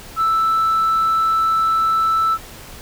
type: tone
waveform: sine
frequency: 1320 Hz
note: E6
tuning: 2 cents sharp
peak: -12 dBFS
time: 0.16-2.38 s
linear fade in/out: 50 ms
effects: tanh soft clip ceiling -12 dBFS + pink hiss -38 dBFS RMS until 2.81 s